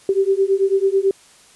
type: beating tone pair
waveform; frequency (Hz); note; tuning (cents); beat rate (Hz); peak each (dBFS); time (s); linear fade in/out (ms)
sine; 384.8 / 393.9; G4 / G4; -32 / +8; 9.1; -17; 0.09-1.11; 2
effects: white hiss -49 dBFS RMS until 1.55 s + resampled to 24000 Hz